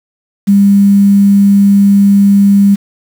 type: tone with quantisation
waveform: sine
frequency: 200 Hz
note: G3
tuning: 35 cents sharp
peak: -3 dBFS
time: 0.47-2.76 s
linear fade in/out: 20 ms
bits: 5
effects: none